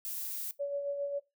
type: noise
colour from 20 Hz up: violet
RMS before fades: -38 dBFS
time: 0.05-0.51 s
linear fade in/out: 0 ms
type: tone with tremolo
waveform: sine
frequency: 567 Hz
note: C#5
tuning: 39 cents sharp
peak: -30 dBFS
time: 0.59-1.2 s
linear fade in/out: 20 ms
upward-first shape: sine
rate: 7.4 Hz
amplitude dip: 45%
effects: noise-tail reverb RT60 0.2 s tail -18 dB re dry